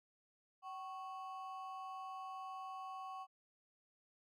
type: ring-modulated tone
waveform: triangle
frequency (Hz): 932.3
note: A#5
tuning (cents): 0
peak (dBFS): -40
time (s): 0.62-3.27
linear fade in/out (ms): 50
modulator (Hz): 171
effects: none